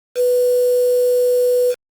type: tone with quantisation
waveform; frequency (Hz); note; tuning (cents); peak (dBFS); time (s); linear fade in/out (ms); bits
sine; 493.9; B4; 0; -12; 0.15-1.75; 50; 5
effects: Opus 48 kbps